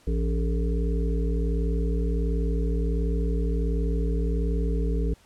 harmonic tone with a mistuned harmonic, 56.2 Hz, A1, 37 cents sharp, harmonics 1 / 3 / 5 / 7 / 8, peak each -23 / -31 / -35 / -36 / -35 dBFS, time 0.07-5.14 s, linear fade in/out 5 ms, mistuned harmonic 7, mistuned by +64 cents, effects pink hiss -58 dBFS RMS until 5.25 s + low-pass 11000 Hz 12 dB/octave

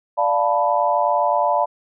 sine chord, B half-diminished seventh, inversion first, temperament equal, 587.3 / 698.5 / 880 / 987.8 Hz, D5 / F5 / A5 / B5, 0 / 0 / 0 / 0 cents, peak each -21 dBFS, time 0.17-1.66 s, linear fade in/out 20 ms, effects none

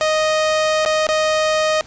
sawtooth tone with dropouts, 622.3 Hz, D#5, in tune, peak -11 dBFS, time 0.01-1.81 s, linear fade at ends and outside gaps 0 ms, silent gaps 0.851-0.86 / 1.068-1.089 s, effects pink hiss -43 dBFS RMS until 1.86 s + resampled to 16000 Hz

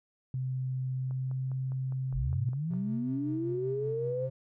sine tone with pitch glide, 129.6 to 131.03 Hz, C3 to C3, -16 to +3 cents, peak -30 dBFS, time 0.34-2.49 s, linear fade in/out 2 ms, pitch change +19 cents, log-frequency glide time 0.93-1.5 s
click train, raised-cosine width 1 ms, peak -38 dBFS, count 9, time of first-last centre 1.11-2.736 s, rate 4.92 Hz
sine linear sweep, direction up, 37.47 to 531 Hz, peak -30 dBFS, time 2.12-4.3 s, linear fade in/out 50 ms
triangle tone with tremolo, 130.81 Hz, C3, in tune, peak -32 dBFS, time 2.7-4.3 s, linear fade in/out 10 ms, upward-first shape sine, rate 5.3 Hz, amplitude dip 40%
effects none

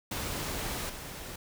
pink noise with level steps, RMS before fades -35 / -42 dBFS, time 0.11-1.36 s, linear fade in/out 5 ms, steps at 0.89 s, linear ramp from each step 10 ms, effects none

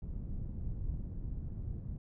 pink low-pass noise, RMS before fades -39 dBFS, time 0.02-1.98 s, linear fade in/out 5 ms, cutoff 140 Hz, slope 12 dB/octave, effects none

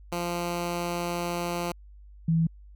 10% pulse / sine tone pair in turn, 173.5 / 163.76 Hz, F3 / E3, -11 / -11 cents, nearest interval minor second, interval 100 cents, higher first, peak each -20 dBFS, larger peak neither, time 0.12-1.72 / 2.28-2.47 s, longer first, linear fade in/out 5 ms, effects added 50 Hz sine -46 dBFS peak until 2.75 s

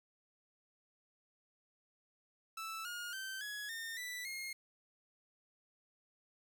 sawtooth tone with pitch steps, 1318.5 / 1429.6 / 1550 / 1680.5 / 1822.1 / 1975.5 / 2142 Hz, E6 / F6 / G6 / G#6 / A#6 / B6 / C7, 0 / +40 / -20 / +20 / -40 / 0 / +40 cents, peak -38 dBFS, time 2.57-4.53 s, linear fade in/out 5 ms, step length 280 ms, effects 11-bit

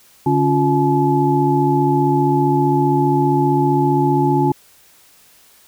sine tone cluster, 143.6 / 278.9 / 354.1 / 856 Hz, D3 / C#4 / F4 / A5, -39 / +11 / +24 / -48 cents, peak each -18 dBFS, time 0.26-4.52 s, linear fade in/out 5 ms, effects white hiss -50 dBFS RMS until 5.67 s

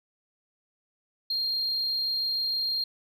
sine tone, 4211 Hz, C8, 10 cents sharp, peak -24 dBFS, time 1.3-2.84 s, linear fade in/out 5 ms, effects tanh soft clip ceiling -23 dBFS

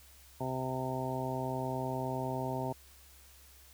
harmonic tone, 130 Hz, C3, 11 cents flat, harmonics 1 / 2 / 3 / 4 / 5 / 6 / 7, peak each -38 / -40 / -41 / -44 / -40 / -44 / -40 dBFS, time 0.4-2.73 s, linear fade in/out 10 ms, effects added 67 Hz sine -59 dBFS peak until 3.73 s + white hiss -59 dBFS RMS until 3.73 s

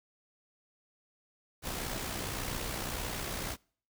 pink noise with amplitude modulation, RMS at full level -35 dBFS, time 1.62-3.57 s, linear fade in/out 50 ms, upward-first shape sine, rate 61.7 Hz, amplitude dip 45%, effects noise-tail reverb RT60 0.5 s tail -26 dB re dry

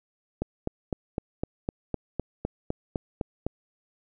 click train, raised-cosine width 2 ms, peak -14 dBFS, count 13, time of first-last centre 0.42-3.466 s, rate 3.94 Hz, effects none

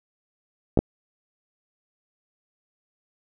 clicks, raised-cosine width 2 ms, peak -5 dBFS, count 2, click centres 0.774 / 0.79 s, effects none

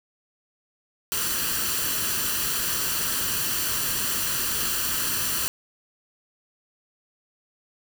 white noise with comb filter, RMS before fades -26 dBFS, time 1.12-5.48 s, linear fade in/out 0 ms, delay 0.68 ms, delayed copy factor +0.6, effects none

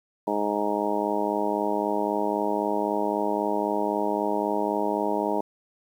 harmonic tone, 103.83 Hz, G#2, in tune, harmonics 2 / 3 / 4 / 5 / 6 / 7 / 8 / 9, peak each -33 / -30 / -30 / -34 / -30 / -36 / -32 / -30 dBFS, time 0.27-5.41 s, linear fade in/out 5 ms, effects 9-bit

